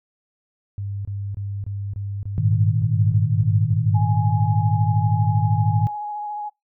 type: tone bursts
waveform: sine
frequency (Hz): 100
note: G2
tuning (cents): +35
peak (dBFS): -25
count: 11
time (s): 0.78-4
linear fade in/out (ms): 0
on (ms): 270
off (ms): 25
type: chord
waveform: sine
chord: Ab suspended second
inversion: none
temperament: equal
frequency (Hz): 103.83 / 116.54 / 155.56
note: Ab2 / Bb2 / Eb3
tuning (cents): 0 / 0 / 0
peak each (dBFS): -19 / -21 / -23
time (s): 2.38-5.87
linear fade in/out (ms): 0
type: tone with vibrato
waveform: sine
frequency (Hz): 835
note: G#5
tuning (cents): +9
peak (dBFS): -26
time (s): 3.94-6.5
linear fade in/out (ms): 20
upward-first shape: sine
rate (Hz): 14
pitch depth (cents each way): 17
effects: noise-tail reverb RT60 0.2 s tail -26 dB re dry